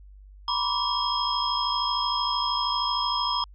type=tone cluster; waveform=sine; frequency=963 / 1016 / 1157 / 3258 / 5140 Hz; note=B5 / B5 / D6 / G#7 / E8; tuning=-44 / +49 / -26 / -34 / -45 cents; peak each=-30 dBFS; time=0.48-3.44 s; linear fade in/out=2 ms; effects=added 49 Hz sine -45 dBFS peak until 3.54 s